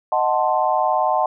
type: chord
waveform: sine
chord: D# diminished seventh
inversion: none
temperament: equal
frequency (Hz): 622.3 / 740 / 880 / 1046.5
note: D#5 / F#5 / A5 / C6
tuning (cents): 0 / 0 / 0 / 0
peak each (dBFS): -22 / -20 / -21 / -23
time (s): 0.12-1.26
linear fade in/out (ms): 2
effects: none